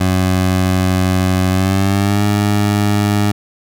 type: tone with pitch glide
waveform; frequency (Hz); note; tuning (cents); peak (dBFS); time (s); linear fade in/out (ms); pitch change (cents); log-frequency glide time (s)
20% pulse; 92.8 to 102.97; F#2 to G#2; +6 to -14; -7; 0-3.32; 10; +180; 1.49-2.24
effects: none